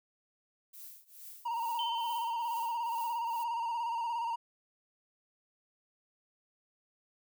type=noise with tremolo; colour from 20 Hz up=violet; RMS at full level=-47 dBFS; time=0.73-3.44 s; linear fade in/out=10 ms; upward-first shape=triangle; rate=2.3 Hz; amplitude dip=95%
type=tone with vibrato; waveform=triangle; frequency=932.3 Hz; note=A#5; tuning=in tune; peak=-30 dBFS; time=1.45-4.36 s; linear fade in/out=10 ms; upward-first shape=square; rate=17 Hz; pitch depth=38 cents each way
type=tone with exponential decay; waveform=sine; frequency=3076 Hz; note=G7; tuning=33 cents flat; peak=-34 dBFS; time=1.79-3.04 s; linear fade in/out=1 ms; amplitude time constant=270 ms
effects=none